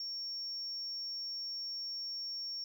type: tone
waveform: triangle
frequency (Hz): 5500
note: F8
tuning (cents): -27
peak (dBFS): -35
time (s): 0-2.64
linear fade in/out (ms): 2
effects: tanh soft clip ceiling -35 dBFS